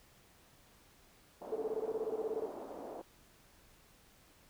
white band-pass noise, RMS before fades -46 dBFS, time 1.41-3.02 s, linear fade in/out 10 ms, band 260 to 740 Hz, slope 24 dB/octave
sine tone bursts, 440 Hz, A4, in tune, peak -33 dBFS, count 16, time 1.52-2.458 s, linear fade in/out 2 ms, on 38 ms, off 22 ms
effects pink hiss -64 dBFS RMS until 4.49 s

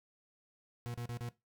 40% pulse tone bursts, 119.7 Hz, A#2, 46 cents sharp, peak -38 dBFS, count 4, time 0.86-1.289 s, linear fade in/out 0 ms, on 81 ms, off 35 ms, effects noise-tail reverb RT60 0.2 s tail -17 dB re dry

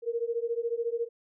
sine beating tone pair, 460.2 / 474.2 Hz, A#4 / A#4, -22 / +30 cents, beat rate 14 Hz, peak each -31 dBFS, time 0.02-1.09 s, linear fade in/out 50 ms, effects none

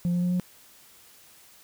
sine tone with pitch steps, 174.61 / 176.43 / 178.28 / 180.14 Hz, F3 / F3 / F3 / F#3, 0 / +18 / +36 / -46 cents, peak -20 dBFS, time 0.05-0.398 s, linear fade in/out 0 ms, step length 87 ms, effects tanh soft clip ceiling -21 dBFS + white hiss -54 dBFS RMS until 1.63 s

